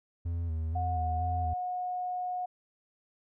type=tone with vibrato; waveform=triangle; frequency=82.41 Hz; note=E2; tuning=in tune; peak=-28 dBFS; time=0.25-1.54 s; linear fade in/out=10 ms; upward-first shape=square; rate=2.1 Hz; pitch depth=48 cents each way
type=tone; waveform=sine; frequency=726 Hz; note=F#5; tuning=33 cents flat; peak=-31 dBFS; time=0.75-2.46 s; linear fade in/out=10 ms
effects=none